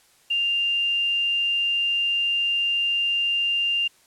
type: tone with quantisation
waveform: sine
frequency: 2794 Hz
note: F7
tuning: in tune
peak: -20 dBFS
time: 0.3-3.88 s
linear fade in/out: 10 ms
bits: 8
effects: white hiss -58 dBFS RMS until 4.06 s + low-pass 11000 Hz 12 dB/octave